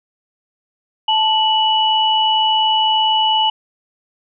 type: tone pair together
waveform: sine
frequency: 875.7 / 2949 Hz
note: A5 / F#7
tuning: -8 / -6 cents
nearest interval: octave + major sixth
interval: 2102 cents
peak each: -15 dBFS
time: 1.08-3.5 s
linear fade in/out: 5 ms
effects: none